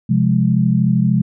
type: chord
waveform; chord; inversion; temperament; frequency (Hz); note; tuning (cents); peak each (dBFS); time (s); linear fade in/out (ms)
sine; F minor; second; equal; 130.81 / 174.61 / 207.7; C3 / F3 / Ab3; 0 / 0 / 0; -16; 0.09-1.22; 10
effects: none